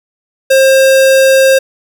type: tone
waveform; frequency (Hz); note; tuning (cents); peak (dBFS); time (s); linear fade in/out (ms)
square; 533; C5; +32; -5; 0.5-1.59; 10
effects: none